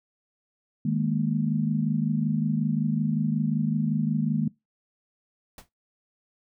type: chord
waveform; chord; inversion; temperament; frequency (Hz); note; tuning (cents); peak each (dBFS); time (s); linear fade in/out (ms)
sine; D# suspended fourth; none; equal; 155.56 / 207.7 / 233.1; D#3 / G#3 / A#3; 0 / 0 / 0; -26 / -27 / -27; 0.85-4.48; 5
type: noise with exponential decay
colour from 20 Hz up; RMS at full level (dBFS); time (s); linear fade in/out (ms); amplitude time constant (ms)
pink; -39; 5.58-5.69; 2; 22
effects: noise-tail reverb RT60 0.2 s tail -22 dB re dry